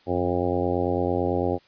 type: harmonic tone with a mistuned harmonic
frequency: 89 Hz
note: F2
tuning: 33 cents sharp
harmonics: 1 / 2 / 3 / 4 / 5 / 6 / 7 / 8 / 9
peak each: -30 / -34 / -29 / -28 / -29 / -29 / -34 / -34 / -32 dBFS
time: 0.06-1.59 s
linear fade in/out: 50 ms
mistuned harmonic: 1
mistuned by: +54 cents
effects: white hiss -58 dBFS RMS until 1.67 s + resampled to 11025 Hz